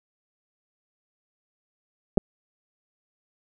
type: clicks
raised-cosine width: 2 ms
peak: -7 dBFS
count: 2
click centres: 2.174 / 2.179 s
effects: none